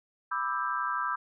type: chord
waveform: sine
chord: E minor seventh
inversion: second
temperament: just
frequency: 988.9 / 1186.7 / 1318.5 / 1582.2 Hz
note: B5 / D6 / E6 / G6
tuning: +2 / +18 / 0 / +16 cents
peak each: -34 / -33 / -33 / -35 dBFS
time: 0.31-1.16 s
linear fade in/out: 10 ms
effects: none